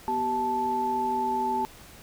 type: tone cluster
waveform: sine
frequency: 245.4 / 386.2 / 876 Hz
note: B3 / G4 / A5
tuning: -11 / -26 / -8 cents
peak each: -34 / -33 / -25 dBFS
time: 0.08-1.65 s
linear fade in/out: 0 ms
effects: pink hiss -49 dBFS RMS until 2.02 s